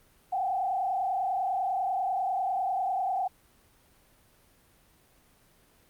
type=tone with frequency modulation; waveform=sine; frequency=756 Hz; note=F#5; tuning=37 cents sharp; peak=-26 dBFS; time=0.32-3.28 s; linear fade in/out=10 ms; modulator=30.1 Hz; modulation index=1.4; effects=pink hiss -62 dBFS RMS until 5.89 s + Opus 32 kbps